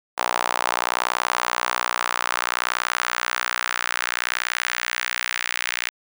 sawtooth tone with high-pass filter sweep, 60.6 Hz, B1, 32 cents flat, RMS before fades -25 dBFS, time 0.17-5.9 s, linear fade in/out 20 ms, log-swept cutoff 870 to 2000 Hz, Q 1.9, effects none

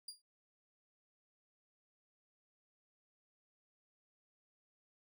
30% pulse tone with exponential decay, 4811 Hz, D8, 41 cents sharp, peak -39 dBFS, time 0.08-0.22 s, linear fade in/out 5 ms, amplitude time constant 29 ms, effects none

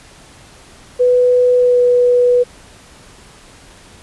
sine tone with pitch glide, 495.9 to 490.8 Hz, B4 to B4, +7 to -11 cents, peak -8 dBFS, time 0.99-2.44 s, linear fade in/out 20 ms, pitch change -18 cents, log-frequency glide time 1.57-1.8 s, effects pink hiss -42 dBFS RMS until 4.02 s + resampled to 24000 Hz

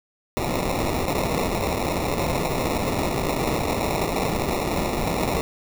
white noise with sample-and-hold, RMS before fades -24 dBFS, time 0.37-5.41 s, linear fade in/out 0 ms, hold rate 1575 Hz, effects none

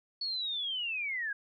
sine linear sweep, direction down, 4435 to 1600 Hz, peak -32 dBFS, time 0.21-1.33 s, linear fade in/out 5 ms, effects none

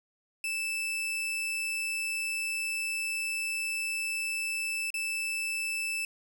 40% pulse tone with dropouts, 2637 Hz, E7, in tune, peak -29 dBFS, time 0.44-6.05 s, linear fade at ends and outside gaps 2 ms, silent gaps 4.904-4.941 s, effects none

